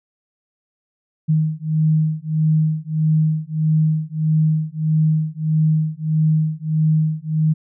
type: beating tone pair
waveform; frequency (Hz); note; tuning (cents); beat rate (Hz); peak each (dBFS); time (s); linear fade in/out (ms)
sine; 155.56 / 157.16; D#3 / D#3; 0 / +18; 1.6; -18; 1.28-7.54; 20
effects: none